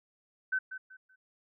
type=tone with echo; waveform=sine; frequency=1524 Hz; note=G6; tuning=49 cents flat; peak=-27 dBFS; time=0.52-0.59 s; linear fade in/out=10 ms; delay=190 ms; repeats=3; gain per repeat=-11 dB; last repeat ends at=1.16 s; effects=none